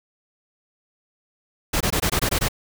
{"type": "noise bursts", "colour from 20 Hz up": "pink", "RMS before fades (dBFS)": -21, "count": 8, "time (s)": [1.73, 2.486], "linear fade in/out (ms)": 10, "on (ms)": 77, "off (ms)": 20, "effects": []}